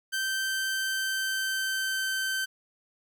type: tone with pitch glide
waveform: sawtooth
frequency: 1555 to 1546 Hz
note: G6 to G6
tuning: -14 to -24 cents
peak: -24 dBFS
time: 0.12-2.46 s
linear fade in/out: 20 ms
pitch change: -10 cents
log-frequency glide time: 0.48-2.05 s
effects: 11-bit